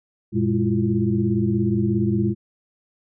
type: tone cluster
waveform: sine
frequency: 93.8 / 118.7 / 204.3 / 335.1 / 352.1 Hz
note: F#2 / A#2 / G#3 / E4 / F4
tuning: +24 / +32 / -28 / +29 / +14 cents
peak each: -28 / -23 / -21 / -25 / -29 dBFS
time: 0.32-2.35 s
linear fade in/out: 50 ms
effects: none